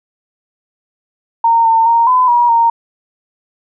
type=tone with pitch steps; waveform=sine; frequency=921 / 905 / 928 / 1010 / 958 / 926 Hz; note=A#5 / A5 / A#5 / B5 / A#5 / A#5; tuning=-21 / +48 / -8 / +39 / +47 / -12 cents; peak=-7 dBFS; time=1.44-2.7 s; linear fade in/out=5 ms; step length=210 ms; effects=none